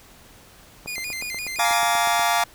click train, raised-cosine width 1 ms, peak -23 dBFS, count 12, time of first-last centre 0.86-2.195 s, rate 8.24 Hz
sawtooth tone with vibrato, 2258 Hz, C#7, 31 cents sharp, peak -25 dBFS, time 0.87-1.79 s, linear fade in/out 10 ms, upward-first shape square, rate 5.8 Hz, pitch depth 140 cents each way
sawtooth chord, Bb dominant seventh, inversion second, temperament just, 699.2 / 839.1 / 932.3 / 1165.4 Hz, F5 / Ab5 / Bb5 / D6, +2 / +18 / 0 / -14 cents, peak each -18 / -21 / -21 / -22 dBFS, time 1.59-2.44 s, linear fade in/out 5 ms
effects pink hiss -49 dBFS RMS until 2.54 s

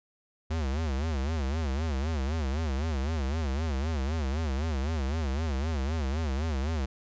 square tone with vibrato, 73.42 Hz, D2, in tune, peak -28 dBFS, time 0.5-6.86 s, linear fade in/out 10 ms, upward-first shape sine, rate 3.9 Hz, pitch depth 200 cents each way, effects resampled to 16000 Hz

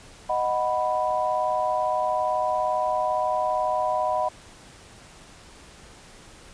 sine chord, B major, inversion first, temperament equal, 622.3 / 740 / 987.8 Hz, D#5 / F#5 / B5, 0 / 0 / 0 cents, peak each -26 dBFS, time 0.29-4.29 s, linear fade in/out 10 ms, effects pink hiss -48 dBFS RMS until 6.53 s + resampled to 22050 Hz

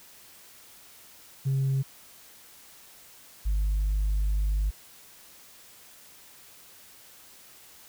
sine tone pair in turn, 135.1 / 50.61 Hz, C#3 / G#1, -44 / -44 cents, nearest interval octave + perfect fourth, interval 1700 cents, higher first, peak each -21 / -21 dBFS, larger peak neither, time 1.45-1.83 / 3.45-4.71 s, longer second, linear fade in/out 20 ms, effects tanh soft clip ceiling -21 dBFS + white hiss -52 dBFS RMS until 7.88 s

